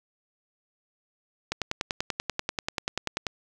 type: click train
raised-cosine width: 0.2 ms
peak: -10 dBFS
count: 19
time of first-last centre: 1.52-3.268 s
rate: 10.3 Hz
effects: none